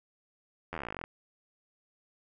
slowing click train, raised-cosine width 0.5 ms, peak -22 dBFS, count 19, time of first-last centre 0.73-1.039 s, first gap 11 ms, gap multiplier 1.05, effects none

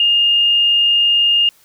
sine tone, 2829 Hz, F7, 22 cents sharp, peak -10 dBFS, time 0-1.49 s, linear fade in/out 2 ms, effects white hiss -52 dBFS RMS until 1.64 s

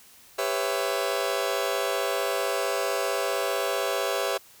sawtooth chord, C# half-diminished seventh, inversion second, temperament just, 399.1 / 498.9 / 554.4 / 665.2 Hz, G4 / B4 / C#5 / E5, +31 / +17 / 0 / +16 cents, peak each -27 / -27 / -26 / -27 dBFS, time 0.38-4.38 s, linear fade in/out 10 ms, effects white hiss -53 dBFS RMS until 4.6 s

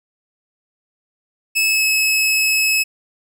sawtooth tone with pitch glide, 2600 to 2582 Hz, E7 to E7, -24 to -37 cents, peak -11 dBFS, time 1.55-2.84 s, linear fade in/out 20 ms, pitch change -13 cents, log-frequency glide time 1.68-1.84 s, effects none

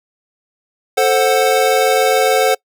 square chord, F# diminished, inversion first, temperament equal with one note detuned, 440 / 526.9 / 740 Hz, A4 / C5 / F#5, 0 / +12 / 0 cents, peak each -16 dBFS, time 0.97-2.55 s, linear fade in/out 10 ms, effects noise-tail reverb RT60 0.1 s tail -25 dB re dry

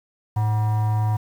sine tone with frequency modulation, 108.6 Hz, A2, 22 cents flat, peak -16 dBFS, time 0.36-1.17 s, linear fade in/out 10 ms, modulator 851 Hz, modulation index 0.37, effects tanh soft clip ceiling -16 dBFS + 8-bit

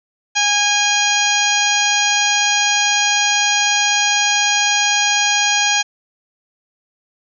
harmonic tone with a mistuned harmonic, 822 Hz, G#5, 18 cents flat, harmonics 1 / 2 / 3 / 4 / 5 / 6 / 7 / 8, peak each -21 / -21 / -20 / -20 / -25 / -26 / -25 / -20 dBFS, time 0.35-5.83 s, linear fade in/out 20 ms, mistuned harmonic 4, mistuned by -28 cents, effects none

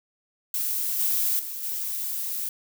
violet noise with level steps, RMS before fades -27 / -24 / -34 / -30 dBFS, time 0.54-2.49 s, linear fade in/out 2 ms, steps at 0.99 / 1.39 / 1.63 s, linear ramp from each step 5 ms, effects none

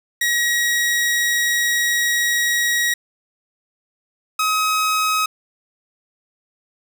sawtooth tone pair in turn, 1903 / 1270.1 Hz, A#6 / D#6, +35 / +35 cents, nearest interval perfect fifth, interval 700 cents, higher first, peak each -13 dBFS, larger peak neither, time 0.21-2.94 / 4.39-5.26 s, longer first, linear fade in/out 5 ms, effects none

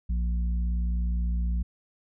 harmonic tone, 59 Hz, A#1, 22 cents sharp, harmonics 1 / 3 / 4, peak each -24 / -36 / -48 dBFS, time 0.09-1.63 s, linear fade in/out 10 ms, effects none

